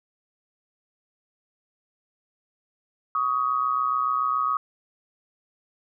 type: tone pair together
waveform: sine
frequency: 1127 / 1254.1 Hz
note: C#6 / D#6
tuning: +28 / +13 cents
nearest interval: major second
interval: 185 cents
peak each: -26 / -23 dBFS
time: 3.15-4.57 s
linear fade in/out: 2 ms
effects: none